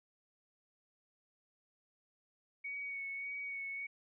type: tone with vibrato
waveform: sine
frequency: 2233 Hz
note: C#7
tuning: 12 cents sharp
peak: -39 dBFS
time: 2.64-3.87 s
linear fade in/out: 10 ms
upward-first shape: sine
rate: 1.7 Hz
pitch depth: 21 cents each way
effects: none